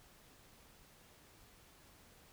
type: silence
effects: pink hiss -63 dBFS RMS until 2.32 s